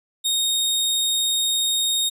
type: tone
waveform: sawtooth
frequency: 3717 Hz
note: A#7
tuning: 6 cents flat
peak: -16 dBFS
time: 0.24-2.1 s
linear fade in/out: 20 ms
effects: resampled to 32000 Hz